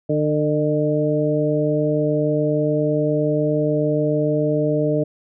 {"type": "harmonic tone with a mistuned harmonic", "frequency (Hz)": 149.9, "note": "D3", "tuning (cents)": 36, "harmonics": [1, 2, 3, 4], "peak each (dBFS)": [-22, -22, -22, -22], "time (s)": [0.09, 5.04], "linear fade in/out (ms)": 10, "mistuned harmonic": 4, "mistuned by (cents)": 20, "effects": []}